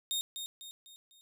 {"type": "tone with echo", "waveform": "sawtooth", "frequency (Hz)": 3691, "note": "A#7", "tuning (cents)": -18, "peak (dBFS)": -28, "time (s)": [0.11, 0.21], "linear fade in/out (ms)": 0, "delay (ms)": 250, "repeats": 4, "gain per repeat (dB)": -7, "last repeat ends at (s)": 1.21, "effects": []}